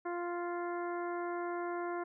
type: harmonic tone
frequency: 348.7 Hz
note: F4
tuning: 3 cents flat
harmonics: 1 / 2 / 3 / 4 / 5 / 6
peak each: -37 / -41 / -43 / -46 / -51 / -55 dBFS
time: 0.05-2.04 s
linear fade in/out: 10 ms
effects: none